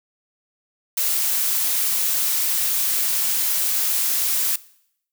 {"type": "noise", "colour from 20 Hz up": "blue", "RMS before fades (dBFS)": -21, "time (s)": [0.97, 4.56], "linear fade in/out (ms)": 5, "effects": ["noise-tail reverb RT60 0.7 s tail -20 dB re dry"]}